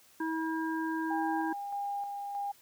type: harmonic tone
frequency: 322 Hz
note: E4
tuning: 41 cents flat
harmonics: 1 / 3 / 5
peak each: -32 / -37 / -39 dBFS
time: 0.2-1.53 s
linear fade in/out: 5 ms
type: tone with tremolo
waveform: sine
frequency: 807 Hz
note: G#5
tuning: 50 cents flat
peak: -32 dBFS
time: 1.1-2.52 s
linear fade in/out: 10 ms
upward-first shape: square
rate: 1.6 Hz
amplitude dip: 35%
effects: white hiss -61 dBFS RMS until 2.61 s